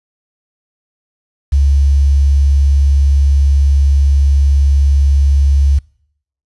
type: tone with quantisation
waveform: sine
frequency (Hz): 69.8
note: C#2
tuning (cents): +13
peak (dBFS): -7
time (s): 1.52-5.79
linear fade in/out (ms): 10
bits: 6
effects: noise-tail reverb RT60 0.7 s tail -25 dB re dry + resampled to 24000 Hz